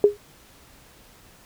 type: tone with exponential decay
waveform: sine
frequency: 411.3 Hz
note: G#4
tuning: 17 cents flat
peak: -7 dBFS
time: 0.04-0.17 s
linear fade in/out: 1 ms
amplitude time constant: 27 ms
effects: pink hiss -52 dBFS RMS until 1.45 s